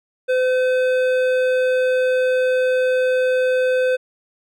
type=tone with hard clipping; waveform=sine; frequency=510 Hz; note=C5; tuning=44 cents flat; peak=-17 dBFS; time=0.28-3.97 s; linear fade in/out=20 ms; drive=11 dB; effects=none